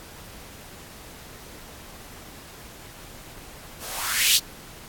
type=noise with band-pass filter sweep; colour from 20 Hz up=violet; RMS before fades=-23 dBFS; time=3.79-4.4 s; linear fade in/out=50 ms; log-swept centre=380 to 4200 Hz; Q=2.7; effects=pink hiss -44 dBFS RMS until 4.88 s + AAC 64 kbps